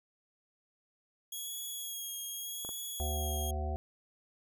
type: tone with vibrato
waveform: 5% pulse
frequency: 3312 Hz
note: G#7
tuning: 5 cents flat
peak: -31 dBFS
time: 1.32-3.51 s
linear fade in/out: 5 ms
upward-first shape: sine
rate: 0.84 Hz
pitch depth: 31 cents each way
type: clicks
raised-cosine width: 1 ms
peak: -31 dBFS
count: 2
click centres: 2.649 / 2.691 s
type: harmonic tone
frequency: 75.2 Hz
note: D2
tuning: 42 cents sharp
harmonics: 1 / 3 / 5 / 7 / 9 / 10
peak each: -33 / -47 / -45 / -48 / -43 / -43 dBFS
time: 3-3.76 s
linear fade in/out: 0 ms
effects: none